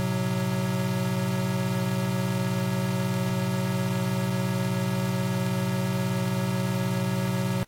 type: chord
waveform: square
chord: F# diminished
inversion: first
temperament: equal with one note detuned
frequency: 110 / 128.64 / 185 Hz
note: A2 / C3 / F#3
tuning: 0 / -29 / 0 cents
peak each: -33 / -29 / -28 dBFS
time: 0-7.63 s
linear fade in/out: 0 ms
effects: pink hiss -64 dBFS RMS until 7.67 s + AAC 64 kbps